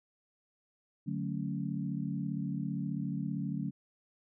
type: chord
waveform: sine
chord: D major seventh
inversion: none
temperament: equal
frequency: 146.83 / 185 / 220 / 277.2 Hz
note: D3 / F#3 / A3 / C#4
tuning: 0 / 0 / 0 / 0 cents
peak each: -37 / -37 / -39 / -40 dBFS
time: 1.06-3.71 s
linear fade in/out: 20 ms
effects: none